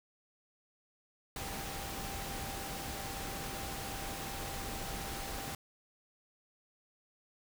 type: tone in noise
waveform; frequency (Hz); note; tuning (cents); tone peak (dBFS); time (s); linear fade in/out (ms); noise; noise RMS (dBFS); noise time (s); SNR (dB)
sine; 787; G5; +7; -47; 1.36-5.55; 2; pink; -41; 1.36-5.55; -9
effects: none